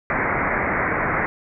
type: low-pass noise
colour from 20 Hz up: white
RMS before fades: -22 dBFS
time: 0.1-1.26 s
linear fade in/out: 0 ms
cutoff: 2200 Hz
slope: 96 dB/octave
effects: none